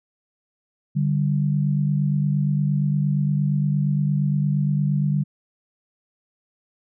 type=tone pair together; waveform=sine; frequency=146.83 / 195.45 Hz; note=D3 / G3; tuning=0 / -5 cents; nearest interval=perfect fourth; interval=495 cents; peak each=-19 / -24 dBFS; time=0.95-5.24 s; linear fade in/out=20 ms; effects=none